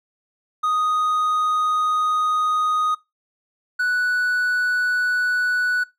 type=tone pair in turn; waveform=triangle; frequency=1244.5 / 1480 Hz; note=D#6 / F#6; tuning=0 / 0 cents; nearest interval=minor third; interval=300 cents; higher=second; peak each=-16 dBFS; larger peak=neither; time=0.63-2.95 / 3.79-5.84 s; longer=first; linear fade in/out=10 ms; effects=noise-tail reverb RT60 0.2 s tail -20 dB re dry